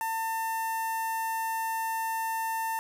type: tone with notch filter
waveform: sawtooth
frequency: 900 Hz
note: A5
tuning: 39 cents sharp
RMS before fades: -31 dBFS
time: 0.01-2.79 s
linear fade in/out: 0 ms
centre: 4000 Hz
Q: 0.53
effects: none